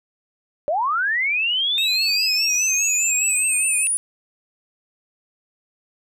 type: linear sweep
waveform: sine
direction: up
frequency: 554.4 to 9800 Hz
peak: -18 dBFS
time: 0.68-3.97 s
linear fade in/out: 0 ms
type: tone with vibrato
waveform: square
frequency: 2561 Hz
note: D#7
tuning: 49 cents sharp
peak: -24 dBFS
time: 1.78-3.87 s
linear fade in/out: 0 ms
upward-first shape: triangle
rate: 4.9 Hz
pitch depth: 75 cents each way
effects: none